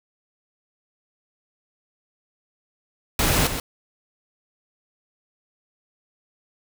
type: noise with echo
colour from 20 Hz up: pink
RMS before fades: -20 dBFS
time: 3.19-3.47 s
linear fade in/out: 2 ms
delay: 130 ms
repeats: 1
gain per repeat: -8 dB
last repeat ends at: 3.6 s
effects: none